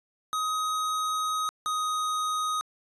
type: tone pair in turn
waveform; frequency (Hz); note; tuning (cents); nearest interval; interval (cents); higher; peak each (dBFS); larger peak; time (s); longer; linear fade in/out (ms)
square; 1259 / 1251; D#6 / D#6; +20 / +9; unison; 11; first; -27; neither; 0.33-1.49 / 1.66-2.61; first; 0
effects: resampled to 24000 Hz